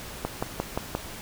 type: click train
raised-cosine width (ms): 1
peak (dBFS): -12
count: 5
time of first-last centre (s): 0.25-0.951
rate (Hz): 5.71
effects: pink hiss -40 dBFS RMS until 1.21 s